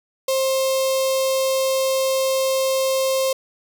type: tone with notch filter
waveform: sawtooth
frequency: 530 Hz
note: C5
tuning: 22 cents sharp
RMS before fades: -20 dBFS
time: 0.28-3.33 s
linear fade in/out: 5 ms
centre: 1600 Hz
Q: 0.61
effects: none